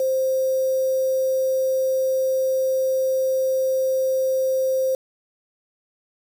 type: tone with quantisation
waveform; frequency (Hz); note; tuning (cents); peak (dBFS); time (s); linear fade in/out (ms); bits
sine; 525; C5; +6; -18; 0-4.95; 2; 6
effects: none